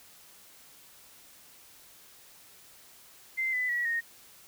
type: tone with pitch steps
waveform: sine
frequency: 2078 / 2001 / 1927.7 / 1856.6 Hz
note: C7 / B6 / B6 / A#6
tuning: -12 / +22 / -42 / -7 cents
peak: -27 dBFS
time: 3.37-4.01 s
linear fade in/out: 20 ms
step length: 160 ms
effects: white hiss -55 dBFS RMS until 4.47 s